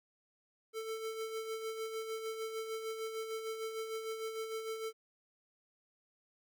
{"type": "tone with tremolo", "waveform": "square", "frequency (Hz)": 443.8, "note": "A4", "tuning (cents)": 15, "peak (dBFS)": -37, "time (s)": [0.73, 4.93], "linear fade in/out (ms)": 50, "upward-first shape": "sine", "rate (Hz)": 6.6, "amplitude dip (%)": 50, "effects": []}